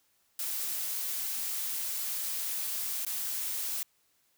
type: noise with dropouts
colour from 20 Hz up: blue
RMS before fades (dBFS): -34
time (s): 0.39-3.83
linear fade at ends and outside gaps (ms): 2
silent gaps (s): 3.05-3.065
effects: white hiss -71 dBFS RMS until 4.37 s